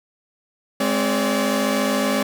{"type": "tone cluster", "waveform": "sawtooth", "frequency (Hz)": [208.6, 262.6, 573], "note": ["G#3", "C4", "D5"], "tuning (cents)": [8, 6, -43], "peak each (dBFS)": -19, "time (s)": [0.8, 2.23], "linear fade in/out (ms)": 5, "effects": []}